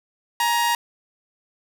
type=tone pair together; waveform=sawtooth; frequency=839 / 941.7 Hz; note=G#5 / A#5; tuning=+17 / +17 cents; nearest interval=major second; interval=200 cents; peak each=-25 / -15 dBFS; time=0.4-0.75 s; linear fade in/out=2 ms; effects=none